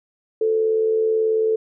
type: tone with amplitude modulation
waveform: sine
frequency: 440.1 Hz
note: A4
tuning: in tune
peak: -14 dBFS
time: 0.41-1.56 s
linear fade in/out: 5 ms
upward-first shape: sine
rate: 78.4 Hz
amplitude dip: 45%
effects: none